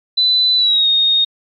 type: tone with pitch glide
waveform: sine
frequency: 4000 to 3711 Hz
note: B7 to A#7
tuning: +21 to -9 cents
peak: -10 dBFS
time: 0.17-1.25 s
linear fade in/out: 10 ms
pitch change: -130 cents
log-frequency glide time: 0.56-0.88 s
effects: MP3 96 kbps